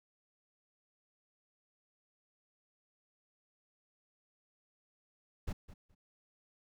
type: noise with echo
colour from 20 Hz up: brown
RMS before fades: -36 dBFS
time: 5.47-5.53 s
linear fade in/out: 10 ms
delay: 210 ms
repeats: 2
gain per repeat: -15 dB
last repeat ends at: 5.95 s
effects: none